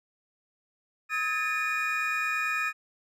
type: tone cluster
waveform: triangle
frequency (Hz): 1273 / 1655 / 1784 / 2455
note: D#6 / G#6 / A6 / D#7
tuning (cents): +39 / -6 / +23 / -24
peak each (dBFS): -30 / -34 / -32 / -28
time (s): 1.09-2.73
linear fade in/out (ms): 50
effects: none